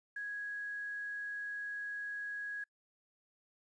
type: tone with quantisation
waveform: sine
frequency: 1661.2 Hz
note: G#6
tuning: in tune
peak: -38 dBFS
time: 0.16-2.64 s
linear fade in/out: 5 ms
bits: 11
effects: noise-tail reverb RT60 0.1 s tail -26 dB re dry + resampled to 22050 Hz